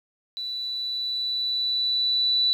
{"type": "tone with level ramp", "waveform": "sine", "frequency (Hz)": 3965, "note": "B7", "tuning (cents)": 6, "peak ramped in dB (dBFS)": [-29, -18], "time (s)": [0.37, 2.53], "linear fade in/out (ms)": 0, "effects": ["9-bit"]}